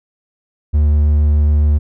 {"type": "tone", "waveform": "triangle", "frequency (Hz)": 74.4, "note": "D2", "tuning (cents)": 23, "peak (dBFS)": -7, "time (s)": [0.73, 1.79], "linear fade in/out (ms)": 20, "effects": []}